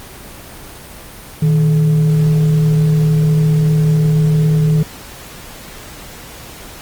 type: tone with frequency modulation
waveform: sine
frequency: 155.56 Hz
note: D#3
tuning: in tune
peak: -9 dBFS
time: 1.42-4.83 s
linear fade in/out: 5 ms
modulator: 274 Hz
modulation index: 0.31
effects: pink hiss -34 dBFS RMS until 6.81 s + Opus 24 kbps